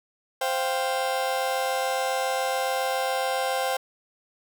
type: chord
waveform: 35% pulse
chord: C suspended fourth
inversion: none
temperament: just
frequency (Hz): 523.3 / 697.7 / 784.9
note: C5 / F5 / G5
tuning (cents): 0 / -2 / +2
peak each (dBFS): -26 / -30 / -26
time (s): 0.41-3.77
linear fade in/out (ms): 5
effects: none